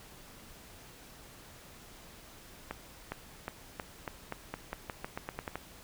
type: accelerating click train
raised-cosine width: 0.5 ms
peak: -21 dBFS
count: 15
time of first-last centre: 2.71-5.556 s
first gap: 410 ms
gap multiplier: 0.88
effects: pink hiss -53 dBFS RMS until 5.83 s